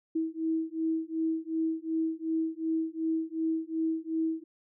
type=beating tone pair; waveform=sine; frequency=321.3 / 324 Hz; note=E4 / E4; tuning=-44 / -30 cents; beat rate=2.7 Hz; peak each=-31 dBFS; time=0.15-4.44 s; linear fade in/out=10 ms; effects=none